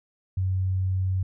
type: tone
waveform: sine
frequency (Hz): 93.8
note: F#2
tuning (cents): +24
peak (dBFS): -22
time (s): 0.37-1.23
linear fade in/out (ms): 5
effects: none